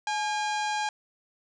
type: harmonic tone with a mistuned harmonic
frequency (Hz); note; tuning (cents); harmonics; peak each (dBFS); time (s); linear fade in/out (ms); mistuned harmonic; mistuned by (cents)
810; G#5; -43; 1 / 2 / 3 / 4 / 5 / 6 / 7 / 8 / 9 / 10; -28 / -34 / -38 / -40 / -42 / -44 / -45 / -46 / -47 / -48; 0.07-0.89; 2; 1; +78
effects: none